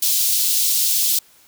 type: high-pass noise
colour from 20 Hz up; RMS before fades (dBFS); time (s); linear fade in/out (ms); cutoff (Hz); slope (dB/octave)
white; -18; 0.02-1.19; 5; 3400; 24
effects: white hiss -52 dBFS RMS until 1.47 s